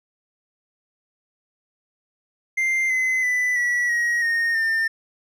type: tone with pitch steps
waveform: triangle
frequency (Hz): 2093 / 2042 / 1991.6 / 1942.7 / 1895.1 / 1848.6 / 1803.2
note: C7 / C7 / B6 / B6 / A#6 / A#6 / A6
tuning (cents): 0 / -43 / +14 / -29 / +28 / -15 / +42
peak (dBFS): -17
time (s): 2.57-4.88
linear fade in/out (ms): 10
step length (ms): 330
effects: none

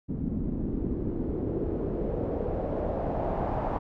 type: noise with low-pass filter sweep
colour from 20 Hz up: pink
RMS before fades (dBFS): -30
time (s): 0.08-3.79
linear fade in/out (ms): 20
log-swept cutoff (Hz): 230 to 840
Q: 2.4
effects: none

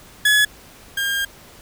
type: tone pair in turn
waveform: 30% pulse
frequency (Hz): 1697 / 1608.7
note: G#6 / G6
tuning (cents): +37 / +44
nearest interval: minor second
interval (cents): 93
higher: first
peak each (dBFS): -10 / -17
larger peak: first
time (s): 0.25-0.45 / 0.97-1.25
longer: second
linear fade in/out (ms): 5
effects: pink hiss -45 dBFS RMS until 1.61 s

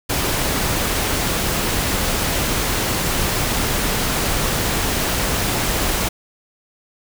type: noise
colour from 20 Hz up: pink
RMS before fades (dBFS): -20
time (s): 0.09-6.09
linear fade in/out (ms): 10
effects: none

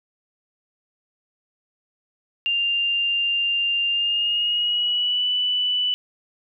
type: tone with pitch glide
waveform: sine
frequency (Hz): 2794 to 2977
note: F7 to F#7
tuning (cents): 0 to +10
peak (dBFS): -19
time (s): 2.46-5.94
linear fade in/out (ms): 0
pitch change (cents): +110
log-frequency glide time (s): 3.89-5.28
effects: none

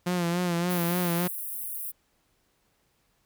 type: tone with vibrato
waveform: sawtooth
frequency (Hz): 174.7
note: F3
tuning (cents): +1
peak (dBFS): -21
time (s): 0.06-1.28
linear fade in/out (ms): 10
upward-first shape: sine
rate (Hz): 3.5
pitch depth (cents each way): 54
type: high-pass noise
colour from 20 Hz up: white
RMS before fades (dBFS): -35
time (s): 0.69-1.92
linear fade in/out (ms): 20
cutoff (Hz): 9700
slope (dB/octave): 48
effects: pink hiss -70 dBFS RMS until 3.25 s

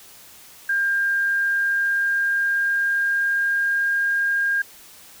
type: tone with pitch glide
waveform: sine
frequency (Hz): 1601 to 1613.1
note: G6 to G6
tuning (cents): +36 to +49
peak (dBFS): -18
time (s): 0.69-4.62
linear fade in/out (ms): 5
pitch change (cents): +13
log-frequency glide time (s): 1.19-4.09
effects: white hiss -46 dBFS RMS until 5.2 s

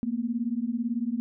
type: beating tone pair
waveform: sine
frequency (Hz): 226.3 / 244.3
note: A3 / B3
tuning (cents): +49 / -19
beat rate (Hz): 18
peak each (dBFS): -29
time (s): 0.03-1.2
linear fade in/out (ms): 0
effects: none

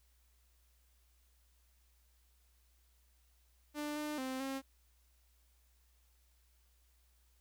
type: tone with pitch steps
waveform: sawtooth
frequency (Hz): 296.6 / 300.4 / 260.9 / 269.1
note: D4 / D4 / C4 / C4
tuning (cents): +17 / +39 / -5 / +49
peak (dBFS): -34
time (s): 3.74-4.62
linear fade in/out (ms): 50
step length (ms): 220
effects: added 60 Hz sine -68 dBFS peak until 7.4 s + white hiss -75 dBFS RMS until 7.4 s

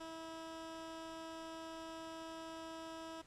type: tone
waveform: 15% pulse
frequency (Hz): 324.8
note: E4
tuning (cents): -26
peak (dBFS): -40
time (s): 0-3.22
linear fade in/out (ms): 10
effects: pink hiss -65 dBFS RMS until 3.26 s + low-pass 8000 Hz 12 dB/octave

